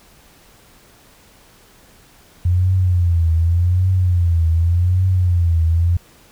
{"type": "tone with vibrato", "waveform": "sine", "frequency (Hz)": 87.3, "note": "F2", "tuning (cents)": 0, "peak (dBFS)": -12, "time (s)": [2.45, 5.97], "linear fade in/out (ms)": 5, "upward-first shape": "triangle", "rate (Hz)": 0.86, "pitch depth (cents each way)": 130, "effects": ["pink hiss -49 dBFS RMS until 6.31 s"]}